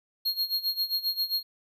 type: tone with tremolo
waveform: square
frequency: 4262 Hz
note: C8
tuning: 31 cents sharp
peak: -24 dBFS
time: 0.25-1.43 s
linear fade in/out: 10 ms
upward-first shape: sine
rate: 7.5 Hz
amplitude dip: 85%
effects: none